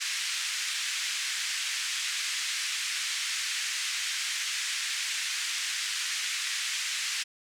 pink band-pass noise, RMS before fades -32 dBFS, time 0-7.24 s, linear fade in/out 20 ms, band 1800 to 8300 Hz, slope 24 dB/octave, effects none

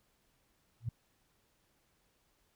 sine tone with exponential growth, 116.54 Hz, A#2, in tune, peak -29 dBFS, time 0.8-0.89 s, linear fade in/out 5 ms, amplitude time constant 19 ms, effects pink hiss -74 dBFS RMS until 2.55 s

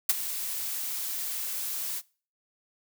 blue noise with ADSR envelope, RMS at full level -19 dBFS, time 0.09-2.02 s, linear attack 6 ms, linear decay 25 ms, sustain -14 dB, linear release 44 ms, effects noise-tail reverb RT60 0.4 s tail -23 dB re dry

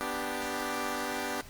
10% pulse chord, G major, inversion first, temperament equal, 246.9 / 293.7 / 392 Hz, B3 / D4 / G4, 0 / 0 / 0 cents, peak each -28 dBFS, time 0.01-1.41 s, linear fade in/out 0 ms, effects pink hiss -51 dBFS RMS until 1.49 s + Opus 32 kbps

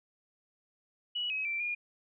sine tone with pitch steps, 2932 / 2549 / 2345 / 2425 Hz, F#7 / D#7 / D7 / D#7, -16 / +41 / -3 / -45 cents, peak -31 dBFS, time 1.15-1.75 s, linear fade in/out 10 ms, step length 150 ms, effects none

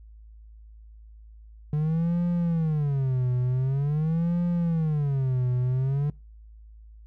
triangle tone with vibrato, 147.3 Hz, D3, 6 cents sharp, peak -20 dBFS, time 1.73-6.1 s, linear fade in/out 2 ms, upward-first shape sine, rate 0.46 Hz, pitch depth 290 cents each way, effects noise-tail reverb RT60 0.3 s tail -25 dB re dry + added 54 Hz sine -45 dBFS peak until 7.06 s

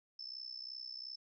sine tone with amplitude modulation, 5274 Hz, E8, in tune, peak -40 dBFS, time 0.19-1.16 s, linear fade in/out 5 ms, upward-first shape sine, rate 62.8 Hz, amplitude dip 85%, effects none

